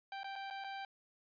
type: tone with dropouts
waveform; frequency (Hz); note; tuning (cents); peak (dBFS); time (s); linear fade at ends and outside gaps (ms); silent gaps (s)
sawtooth; 784; G5; 0; -38; 0.12-0.85; 2; 0.233-0.243 / 0.356-0.36 / 0.502-0.508 / 0.64-0.644
effects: resampled to 11025 Hz